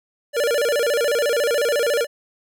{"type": "tone with vibrato", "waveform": "square", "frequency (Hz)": 523.3, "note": "C5", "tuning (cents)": 0, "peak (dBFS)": -18, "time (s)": [0.33, 2.07], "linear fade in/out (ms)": 50, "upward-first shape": "square", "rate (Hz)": 14, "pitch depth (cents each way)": 190, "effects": []}